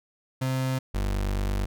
35% pulse tone pair in turn, 130.81 / 49 Hz, C3 / G1, 0 / 0 cents, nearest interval octave + perfect fourth, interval 1700 cents, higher first, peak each -23 dBFS, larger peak neither, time 0.41-0.79 / 0.94-1.66 s, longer second, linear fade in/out 10 ms, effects none

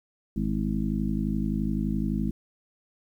harmonic tone with a mistuned harmonic, 51.7 Hz, G#1, 7 cents flat, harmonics 1 / 2 / 3 / 4 / 5 / 6, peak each -31 / -39 / -32 / -28 / -33 / -35 dBFS, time 0.36-2.31 s, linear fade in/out 5 ms, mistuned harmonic 6, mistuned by +60 cents, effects 10-bit

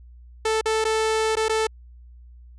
sawtooth tone with dropouts, 440 Hz, A4, in tune, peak -16 dBFS, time 0.45-1.67 s, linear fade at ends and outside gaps 5 ms, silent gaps 0.612-0.656 / 0.843-0.85 / 1.355-1.368 / 1.484-1.494 s, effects added 60 Hz sine -43 dBFS peak until 2.58 s + resampled to 22050 Hz

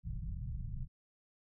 pink low-pass noise, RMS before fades -40 dBFS, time 0.03-0.88 s, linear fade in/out 50 ms, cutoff 170 Hz, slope 48 dB/octave, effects none

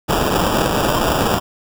white noise with sample-and-hold, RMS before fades -17 dBFS, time 0.08-1.4 s, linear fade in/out 20 ms, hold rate 2100 Hz, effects none

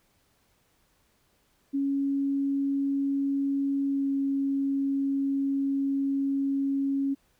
sine tone with pitch glide, 277.2 to 275.3 Hz, C#4 to C#4, 0 to -12 cents, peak -24 dBFS, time 1.73-7.15 s, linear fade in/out 20 ms, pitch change -12 cents, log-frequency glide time 3.86-4.09 s, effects pink hiss -68 dBFS RMS until 7.39 s

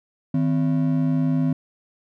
triangle ring-modulated tone, 207.7 Hz, G#3, in tune, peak -13 dBFS, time 0.34-1.53 s, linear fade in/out 5 ms, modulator 50 Hz, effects none

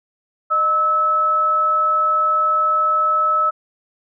sine tone pair together, 614.1 / 1300 Hz, D#5 / E6, -23 / -24 cents, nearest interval octave + minor second, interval 1299 cents, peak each -26 / -14 dBFS, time 0.5-3.51 s, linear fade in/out 20 ms, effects none

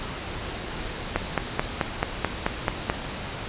click train, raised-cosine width 0.5 ms, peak -6 dBFS, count 9, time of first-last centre 1.16-2.899 s, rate 4.6 Hz, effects pink hiss -33 dBFS RMS until 3.48 s + resampled to 8000 Hz

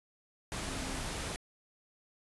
sine tone in noise, 265.6 Hz, C4, 26 cents sharp, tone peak -44 dBFS, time 0.66-0.97 s, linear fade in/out 0 ms, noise pink, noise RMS -38 dBFS, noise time 0.52-1.36 s, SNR -9 dB, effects resampled to 24000 Hz

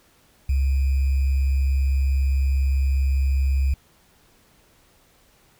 sine tone with sample-and-hold, 67.6 Hz, C#2, 43 cents flat, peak -17 dBFS, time 0.49-3.74 s, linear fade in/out 5 ms, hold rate 2450 Hz, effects pink hiss -58 dBFS RMS until 5.59 s

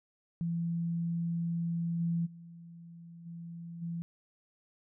sine tone with level steps, 168.8 Hz, E3, 41 cents sharp, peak -30 / -28 / -47 / -41 / -34 dBFS, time 0.41-4.02 s, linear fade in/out 0 ms, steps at 1.99 / 2.25 / 3.25 / 3.81 s, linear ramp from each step 20 ms, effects none

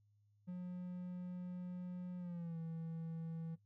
triangle tone with pitch glide, 179.6 to 163.75 Hz, F3 to E3, +49 to -11 cents, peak -40 dBFS, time 0.47-3.56 s, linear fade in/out 20 ms, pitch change -160 cents, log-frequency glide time 2.18-2.58 s, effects noise-tail reverb RT60 0.1 s tail -17 dB re dry + added 103 Hz sine -70 dBFS peak until 3.65 s

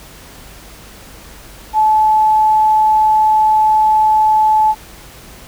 sine tone, 864 Hz, A5, 32 cents flat, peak -8 dBFS, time 1.73-4.75 s, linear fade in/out 50 ms, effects added 50 Hz sine -42 dBFS peak until 5.47 s + pink hiss -38 dBFS RMS until 5.47 s

